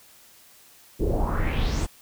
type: noise with low-pass filter sweep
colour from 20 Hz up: brown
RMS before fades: -24 dBFS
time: 0.99-1.87 s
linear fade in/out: 20 ms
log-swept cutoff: 350 to 9100 Hz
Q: 3.9
effects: white hiss -53 dBFS RMS until 2.01 s